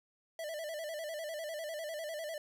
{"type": "tone with vibrato", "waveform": "square", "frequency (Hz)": 626, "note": "D#5", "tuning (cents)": 10, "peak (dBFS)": -39, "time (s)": [0.39, 2.38], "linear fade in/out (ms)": 2, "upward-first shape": "square", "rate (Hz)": 10, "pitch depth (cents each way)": 84, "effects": []}